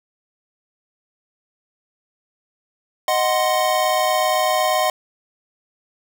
square chord, C diminished, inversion first, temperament equal, 622.3 / 740 / 1046.5 Hz, Eb5 / Gb5 / C6, 0 / 0 / 0 cents, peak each -21 / -21 / -23 dBFS, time 3.08-4.9 s, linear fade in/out 2 ms, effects none

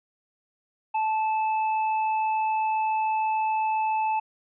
triangle tone with hard clipping, 873 Hz, A5, 14 cents flat, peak -24 dBFS, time 0.94-4.2 s, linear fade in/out 10 ms, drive 9 dB, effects resampled to 8000 Hz

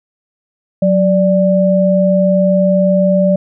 sine tone pair together, 184.99 / 587.3 Hz, F#3 / D5, 0 / 0 cents, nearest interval octave + minor sixth, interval 2000 cents, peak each -11 dBFS, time 0.82-3.36 s, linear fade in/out 5 ms, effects none

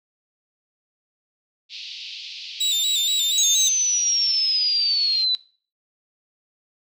white band-pass noise, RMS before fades -36 dBFS, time 1.69-5.26 s, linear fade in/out 50 ms, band 2600 to 4800 Hz, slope 48 dB/octave
35% pulse tone with vibrato, 3733 Hz, A#7, 2 cents sharp, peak -18 dBFS, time 2.6-3.69 s, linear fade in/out 10 ms, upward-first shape square, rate 4.2 Hz, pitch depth 64 cents each way
sine linear sweep, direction down, 6645 to 3951 Hz, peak -18 dBFS, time 3.38-5.35 s, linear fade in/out 0 ms
effects noise-tail reverb RT60 0.4 s tail -19 dB re dry

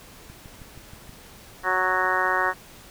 click train, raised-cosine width 5 ms, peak -31 dBFS, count 6, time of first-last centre 0.3-1.094 s, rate 6.3 Hz
harmonic tone, 185 Hz, F#3, in tune, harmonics 2 / 3 / 4 / 5 / 6 / 7 / 8 / 9 / 10, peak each -32 / -32 / -30 / -29 / -26 / -32 / -28 / -30 / -27 dBFS, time 1.63-2.54 s, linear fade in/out 50 ms
effects pink hiss -47 dBFS RMS until 2.9 s

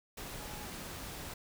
sine tone in noise, 839 Hz, G#5, 17 cents sharp, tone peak -51 dBFS, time 0.39-0.66 s, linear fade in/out 5 ms, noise pink, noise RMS -44 dBFS, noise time 0.17-1.34 s, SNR -10 dB, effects none

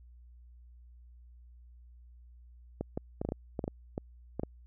clicks, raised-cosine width 2 ms, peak -20 dBFS, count 12, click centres 2.81 / 2.975 / 3.215 / 3.25 / 3.289 / 3.321 / 3.592 / 3.641 / 3.679 / 3.979 / 4.396 / 4.434 s, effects added 60 Hz sine -52 dBFS peak until 4.66 s

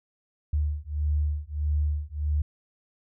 sine beating tone pair, 73.8 / 75.4 Hz, D2 / D2, +9 / +46 cents, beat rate 1.6 Hz, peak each -27 dBFS, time 0.53-2.42 s, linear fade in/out 5 ms, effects none

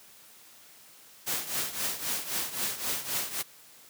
white noise with tremolo, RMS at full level -29 dBFS, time 1.26-3.43 s, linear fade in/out 20 ms, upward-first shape triangle, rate 3.8 Hz, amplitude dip 80%, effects white hiss -54 dBFS RMS until 3.89 s + high-pass 100 Hz 12 dB/octave

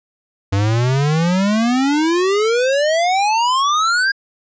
square exponential sweep, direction up, 96.1 to 1633 Hz, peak -14 dBFS, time 0.52-4.12 s, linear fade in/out 10 ms, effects resampled to 16000 Hz

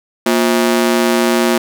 sawtooth ring-modulated tone, 294.8 Hz, D4, 7 cents sharp, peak -4 dBFS, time 0.26-1.58 s, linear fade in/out 5 ms, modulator 61 Hz, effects none

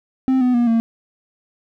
triangle tone with pitch steps, 261.6 / 250.1 / 239.1 / 228.5 Hz, C4 / B3 / A#3 / A#3, 0 / +22 / +44 / -34 cents, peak -11 dBFS, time 0.28-0.8 s, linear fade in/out 0 ms, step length 130 ms, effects none

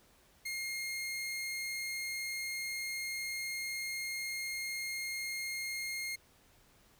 sawtooth tone, 2134 Hz, C7, 34 cents sharp, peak -33 dBFS, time 0.45-6.16 s, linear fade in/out 10 ms, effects pink hiss -65 dBFS RMS until 6.99 s

